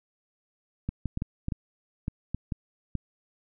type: clicks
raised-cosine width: 5 ms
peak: -17 dBFS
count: 10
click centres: 0.89 / 1.057 / 1.174 / 1.221 / 1.484 / 1.522 / 2.081 / 2.346 / 2.522 / 2.953 s
effects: none